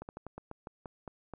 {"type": "slowing click train", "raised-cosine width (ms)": 1, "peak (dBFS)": -28, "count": 10, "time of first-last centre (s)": [0.02, 1.337], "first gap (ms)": 69, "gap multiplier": 1.18, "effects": []}